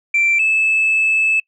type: tone pair in turn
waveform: sine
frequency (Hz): 2349 / 2615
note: D7 / E7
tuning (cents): 0 / -15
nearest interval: major second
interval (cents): 185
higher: second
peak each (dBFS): -11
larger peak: neither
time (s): 0.14-0.39 / 0.39-1.4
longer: second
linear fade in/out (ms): 5
effects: noise-tail reverb RT60 0.1 s tail -24 dB re dry + tanh soft clip ceiling -9 dBFS